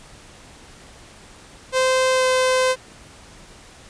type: tone with pitch glide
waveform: sawtooth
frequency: 518 to 514.4 Hz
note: C5 to C5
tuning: -17 to -30 cents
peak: -12 dBFS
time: 1.72-2.76 s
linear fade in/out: 50 ms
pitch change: -13 cents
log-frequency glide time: 2.12-2.25 s
effects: pink hiss -45 dBFS RMS until 3.89 s + resampled to 22050 Hz